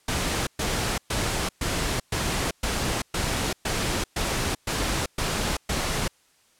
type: noise bursts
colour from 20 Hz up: pink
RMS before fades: -26 dBFS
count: 12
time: 0.08-6.08 s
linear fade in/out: 5 ms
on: 390 ms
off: 120 ms
effects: white hiss -62 dBFS RMS until 6.59 s + low-pass 10000 Hz 12 dB/octave